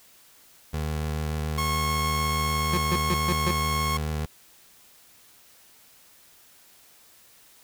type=tone with vibrato; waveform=25% pulse; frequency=76.8 Hz; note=D#2; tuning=22 cents flat; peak=-23 dBFS; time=0.73-4.26 s; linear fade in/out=10 ms; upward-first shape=triangle; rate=6.9 Hz; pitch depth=27 cents each way
type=tone; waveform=sawtooth; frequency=1088 Hz; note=C#6; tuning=33 cents flat; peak=-22 dBFS; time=1.58-3.97 s; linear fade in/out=2 ms
type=tone bursts; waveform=25% pulse; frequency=177.4 Hz; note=F3; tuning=27 cents sharp; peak=-20 dBFS; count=5; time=2.73-3.51 s; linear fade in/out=2 ms; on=44 ms; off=140 ms
effects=white hiss -55 dBFS RMS until 7.63 s